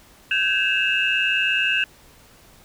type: tone cluster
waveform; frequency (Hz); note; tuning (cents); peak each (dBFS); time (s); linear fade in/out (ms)
sine; 1541 / 1660 / 2623 / 2814; G6 / G#6 / E7 / F7; -30 / -1 / -9 / +12; -23 / -28 / -21 / -23; 0.31-1.84; 2
effects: tanh soft clip ceiling -9 dBFS + pink hiss -51 dBFS RMS until 2.64 s